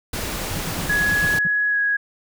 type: noise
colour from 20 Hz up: pink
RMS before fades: -27 dBFS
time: 0.13-1.39 s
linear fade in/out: 5 ms
type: tone bursts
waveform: triangle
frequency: 171 Hz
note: F3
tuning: 36 cents flat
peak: -24 dBFS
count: 9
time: 0.56-1.472 s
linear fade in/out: 2 ms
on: 24 ms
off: 87 ms
type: tone with pitch glide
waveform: sine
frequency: 1678 to 1659.7 Hz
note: G#6 to G#6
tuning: +17 to -2 cents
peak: -17 dBFS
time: 0.89-1.97 s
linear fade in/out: 10 ms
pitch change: -19 cents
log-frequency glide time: 1.69-1.78 s
effects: none